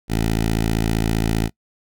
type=tone with notch filter; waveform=10% pulse; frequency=55.2 Hz; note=A1; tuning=6 cents sharp; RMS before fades=-20 dBFS; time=0.08-1.5 s; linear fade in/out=50 ms; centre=1100 Hz; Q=1.5; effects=noise-tail reverb RT60 0.1 s tail -23 dB re dry